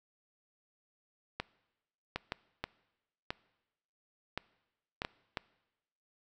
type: clicks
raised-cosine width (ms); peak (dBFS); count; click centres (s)
0.3; -18; 9; 1.4 / 2.16 / 2.321 / 2.64 / 3.305 / 4.376 / 5.019 / 5.049 / 5.372
effects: noise-tail reverb RT60 1.0 s tail -22 dB re dry